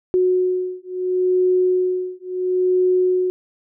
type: beating tone pair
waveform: sine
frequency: 366.2 / 366.93 Hz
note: F#4 / F#4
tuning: -18 / -14 cents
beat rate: 0.73 Hz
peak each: -19 dBFS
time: 0.14-3.3 s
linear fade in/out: 0 ms
effects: none